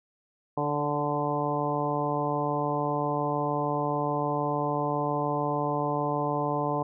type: harmonic tone with a mistuned harmonic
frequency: 146.83 Hz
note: D3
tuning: in tune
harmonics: 1 / 2 / 3 / 4 / 5 / 6 / 7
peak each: -33 / -33 / -33 / -33 / -33 / -33 / -33 dBFS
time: 0.57-6.83 s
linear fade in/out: 5 ms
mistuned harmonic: 4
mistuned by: -17 cents
effects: none